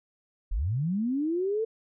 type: linear sweep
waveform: sine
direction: up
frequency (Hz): 32.9 to 455.4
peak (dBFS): -25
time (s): 0.51-1.65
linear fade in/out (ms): 10
effects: none